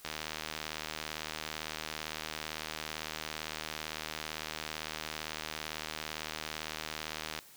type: click train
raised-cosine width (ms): 0.2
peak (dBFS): -19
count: 572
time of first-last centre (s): 0.05-7.389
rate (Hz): 77.8
effects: white hiss -56 dBFS RMS until 7.56 s